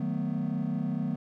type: chord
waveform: triangle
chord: B dominant seventh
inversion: first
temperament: just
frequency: 154.34 / 185.21 / 222.2 / 246.9 Hz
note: D#3 / F#3 / A3 / B3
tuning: -14 / +2 / +17 / 0 cents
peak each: -31 dBFS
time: 0-1.16 s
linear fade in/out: 5 ms
effects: tanh soft clip ceiling -19 dBFS